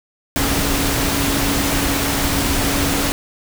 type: tone in noise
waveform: sine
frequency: 279.6 Hz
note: C#4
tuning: 15 cents sharp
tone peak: -23 dBFS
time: 0.36-3.12 s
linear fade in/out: 0 ms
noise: pink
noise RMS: -19 dBFS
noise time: 0.36-3.12 s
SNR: -7 dB
effects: none